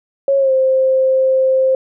sine tone with pitch glide, 550 to 525.2 Hz, C#5 to C5, -14 to +6 cents, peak -10 dBFS, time 0.28-1.75 s, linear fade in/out 2 ms, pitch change -80 cents, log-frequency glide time 0.38-0.52 s, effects none

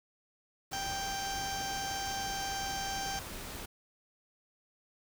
pink noise, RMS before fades -43 dBFS, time 0.71-3.66 s, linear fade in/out 10 ms
harmonic tone, 785 Hz, G5, 2 cents sharp, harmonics 1 / 2 / 3 / 4 / 5 / 6 / 7 / 8 / 9, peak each -37 / -43 / -51 / -45 / -53 / -47 / -45 / -44 / -53 dBFS, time 0.73-3.19 s, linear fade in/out 0 ms
effects none

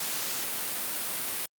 white noise, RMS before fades -32 dBFS, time 0-1.46 s, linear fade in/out 5 ms, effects high-pass 150 Hz 12 dB/octave + Opus 48 kbps

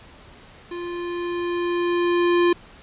square tone with level ramp, 348.6 Hz, F4, 3 cents flat, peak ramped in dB -30 to -15 dBFS, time 0.71-2.53 s, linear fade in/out 5 ms, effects pink hiss -47 dBFS RMS until 2.82 s + resampled to 8000 Hz

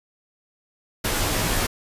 pink noise with comb filter, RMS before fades -23 dBFS, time 1.04-1.67 s, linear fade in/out 10 ms, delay 15 ms, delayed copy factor -0.75, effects resampled to 32000 Hz

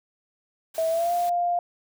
white noise, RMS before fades -41 dBFS, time 0.74-1.3 s, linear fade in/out 10 ms
sine tone with pitch glide, 650 to 700.7 Hz, E5 to F5, -24 to +6 cents, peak -21 dBFS, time 0.78-1.59 s, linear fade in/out 2 ms, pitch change +130 cents, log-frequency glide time 0.89-1.13 s
effects none

